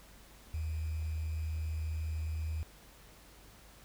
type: tone with sample-and-hold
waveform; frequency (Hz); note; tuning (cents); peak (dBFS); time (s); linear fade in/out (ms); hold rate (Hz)
sine; 79; D#2; +27; -33; 0.54-2.63; 0; 2450
effects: added 50 Hz sine -59 dBFS peak until 3.84 s + pink hiss -58 dBFS RMS until 3.84 s